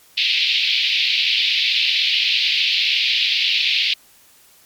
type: band-pass noise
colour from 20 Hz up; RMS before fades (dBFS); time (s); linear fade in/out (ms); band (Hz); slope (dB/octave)
pink; -18; 0.17-3.94; 10; 2400 to 4400; 48
effects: white hiss -51 dBFS RMS until 4.65 s + MP3 96 kbps